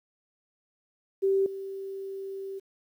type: tone with level steps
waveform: sine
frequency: 388.8 Hz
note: G4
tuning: 14 cents flat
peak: -21 / -34 dBFS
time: 1.22-2.6 s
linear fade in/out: 20 ms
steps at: 1.46 s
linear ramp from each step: 2 ms
effects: 10-bit